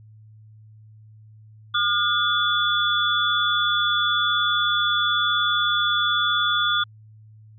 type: tone cluster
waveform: sine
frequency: 1211 / 1427 / 3445 Hz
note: D#6 / F6 / A7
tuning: -47 / +37 / -37 cents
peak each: -24 / -23 / -22 dBFS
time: 1.74-6.84 s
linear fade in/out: 10 ms
effects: added 108 Hz sine -45 dBFS peak until 7.58 s